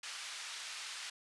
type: band-pass noise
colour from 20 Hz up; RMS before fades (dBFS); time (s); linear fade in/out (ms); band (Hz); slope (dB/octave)
white; -45; 0.03-1.1; 5; 1300 to 5200; 12
effects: resampled to 24000 Hz